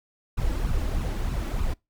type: noise with flanger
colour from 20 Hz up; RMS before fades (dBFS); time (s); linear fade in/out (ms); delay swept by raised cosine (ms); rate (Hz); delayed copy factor
brown; -26; 0.37-1.74; 10; 0.73 to 3.63; 3.2; +0.6
effects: noise-tail reverb RT60 0.2 s tail -24 dB re dry